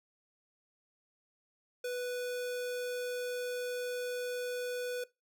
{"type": "tone", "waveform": "square", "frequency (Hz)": 493.9, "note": "B4", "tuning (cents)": 0, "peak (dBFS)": -35, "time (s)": [1.84, 5.04], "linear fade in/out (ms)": 5, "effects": ["noise-tail reverb RT60 0.2 s tail -19 dB re dry"]}